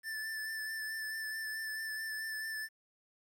square tone with vibrato, 1760 Hz, A6, in tune, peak -38 dBFS, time 0.03-2.69 s, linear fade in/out 50 ms, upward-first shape sine, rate 4.6 Hz, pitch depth 21 cents each way, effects 11-bit

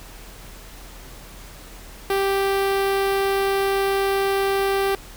sawtooth tone with notch filter, 392 Hz, G4, in tune, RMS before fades -21 dBFS, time 2.1-4.95 s, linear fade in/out 2 ms, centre 6900 Hz, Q 1.2, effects added 41 Hz sine -41 dBFS peak until 5.16 s + pink hiss -43 dBFS RMS until 5.16 s

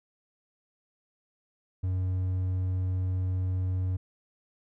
triangle tone, 92.5 Hz, F#2, in tune, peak -24 dBFS, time 1.83-3.97 s, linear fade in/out 10 ms, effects none

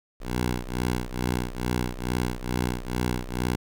10% pulse ring-modulated tone, 61.5 Hz, B1, 7 cents flat, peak -15 dBFS, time 0.2-3.56 s, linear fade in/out 10 ms, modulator 29.6 Hz, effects none

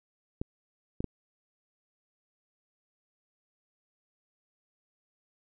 clicks, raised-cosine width 3 ms, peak -19 dBFS, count 3, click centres 0.415 / 1.005 / 1.043 s, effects none

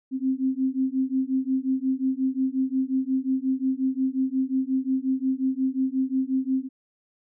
sine beating tone pair, 260.3 / 265.9 Hz, C4 / C4, -9 / +28 cents, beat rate 5.6 Hz, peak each -25 dBFS, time 0.11-6.69 s, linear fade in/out 50 ms, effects none

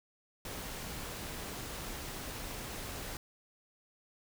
pink noise, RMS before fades -42 dBFS, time 0.45-3.17 s, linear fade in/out 2 ms, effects none

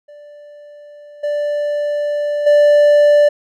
triangle tone with level steps, 587.3 Hz, D5, in tune, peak -34 / -14 / -5 dBFS, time 0.08-3.29 s, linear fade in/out 10 ms, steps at 1.23 / 2.46 s, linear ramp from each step 10 ms, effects none

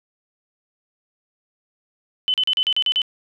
sine tone bursts, 3027 Hz, F#7, 39 cents sharp, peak -16 dBFS, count 8, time 2.28-3.018 s, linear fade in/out 0 ms, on 59 ms, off 38 ms, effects none

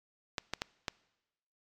clicks, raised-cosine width 0.2 ms, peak -15 dBFS, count 4, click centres 0.382 / 0.536 / 0.619 / 0.882 s, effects noise-tail reverb RT60 1.0 s tail -23 dB re dry + MP3 96 kbps

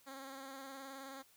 10% pulse tone with vibrato, 270 Hz, C#4, 45 cents flat, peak -39 dBFS, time 0.06-1.23 s, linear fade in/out 20 ms, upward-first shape square, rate 19 Hz, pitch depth 27 cents each way, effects white hiss -67 dBFS RMS until 1.36 s

